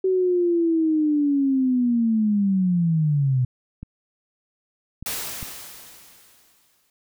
sine linear sweep, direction down, 379.6 to 123.47 Hz, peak -17 dBFS, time 0.04-3.45 s, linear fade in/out 5 ms
clicks, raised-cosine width 5 ms, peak -22 dBFS, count 3, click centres 3.83 / 5.026 / 5.428 s
white noise with exponential decay, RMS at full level -27 dBFS, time 5.06-6.9 s, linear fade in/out 2 ms, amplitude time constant 400 ms
effects none

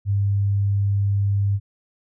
sine tone, 100 Hz, G2, 35 cents sharp, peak -17 dBFS, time 0.05-1.6 s, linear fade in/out 50 ms, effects none

